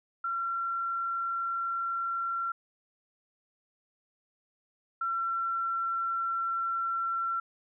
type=tone pair in turn; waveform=sine; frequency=1364 / 1355.4 Hz; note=F6 / E6; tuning=-41 / +48 cents; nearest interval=unison; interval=11 cents; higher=first; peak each=-29 / -28 dBFS; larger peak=second; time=0.24-2.52 / 5.01-7.4 s; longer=second; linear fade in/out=5 ms; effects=none